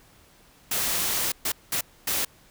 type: noise bursts at uneven times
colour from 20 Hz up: white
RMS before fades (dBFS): -26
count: 4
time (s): 0.71-1.32 / 1.45-1.52 / 1.72-1.81 / 2.07-2.25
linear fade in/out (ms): 5
effects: pink hiss -56 dBFS RMS until 2.5 s